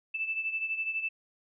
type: beating tone pair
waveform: sine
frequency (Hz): 2637 / 2649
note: E7 / E7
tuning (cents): 0 / +8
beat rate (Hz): 12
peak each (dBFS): -31 / -37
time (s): 0.14-1.09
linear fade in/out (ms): 10
effects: none